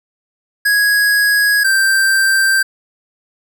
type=tone pair in turn; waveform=square; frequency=1661.2 / 1568.8 Hz; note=G#6 / G6; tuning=0 / +1 cents; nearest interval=minor second; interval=99 cents; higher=first; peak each=-11 dBFS; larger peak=neither; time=0.65-1.64 / 1.64-2.63 s; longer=neither; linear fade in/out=10 ms; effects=none